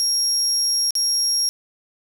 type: tone with dropouts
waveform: 35% pulse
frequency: 5588 Hz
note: F8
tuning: in tune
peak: -15 dBFS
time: 0-1.49 s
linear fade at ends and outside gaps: 0 ms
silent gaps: 0.907-0.953 s
effects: none